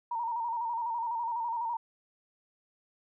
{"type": "tone with vibrato", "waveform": "sine", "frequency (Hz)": 932.3, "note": "A#5", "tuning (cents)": 0, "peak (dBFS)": -30, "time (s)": [0.11, 1.77], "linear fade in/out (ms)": 5, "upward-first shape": "square", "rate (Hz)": 12, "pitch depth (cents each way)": 46, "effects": []}